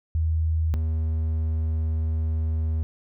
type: tone pair in turn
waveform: sine / triangle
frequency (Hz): 80.1 / 79.45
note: E2 / D#2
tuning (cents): -49 / +37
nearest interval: unison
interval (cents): 14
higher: first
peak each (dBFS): -20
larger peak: neither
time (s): 0.15-0.74 / 0.74-2.83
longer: second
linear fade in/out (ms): 0
effects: none